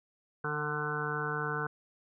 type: harmonic tone with a mistuned harmonic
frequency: 149.6 Hz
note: D3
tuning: 32 cents sharp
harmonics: 1 / 2 / 3 / 5 / 6 / 7 / 8 / 9 / 10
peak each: -38 / -46 / -38 / -44 / -45 / -41 / -43 / -39 / -36 dBFS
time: 0.44-1.67 s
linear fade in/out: 5 ms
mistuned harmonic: 2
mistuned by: +18 cents
effects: none